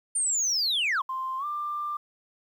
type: linear sweep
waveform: sine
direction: down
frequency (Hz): 9060 to 972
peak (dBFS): -21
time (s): 0.15-1.02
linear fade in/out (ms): 10
type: tone with pitch glide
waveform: sine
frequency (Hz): 1046.5 to 1188.3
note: C6 to D6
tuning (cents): 0 to +20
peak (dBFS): -28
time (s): 1.09-1.97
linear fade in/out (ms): 5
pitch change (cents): +220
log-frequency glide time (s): 1.38-1.45
effects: tanh soft clip ceiling -22 dBFS + 10-bit